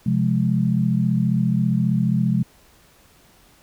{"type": "chord", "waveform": "sine", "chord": "F minor", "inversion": "second", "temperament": "just", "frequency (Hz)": [130.96, 174.61, 209.5], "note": ["C3", "F3", "Ab3"], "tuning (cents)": [2, 0, 15], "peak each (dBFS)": -21, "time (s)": [0.06, 2.43], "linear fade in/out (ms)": 5, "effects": ["pink hiss -54 dBFS RMS until 3.62 s"]}